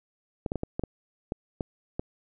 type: clicks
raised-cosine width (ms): 2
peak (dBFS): -16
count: 9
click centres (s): 0.462 / 0.519 / 0.557 / 0.634 / 0.795 / 0.837 / 1.321 / 1.608 / 1.995
effects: none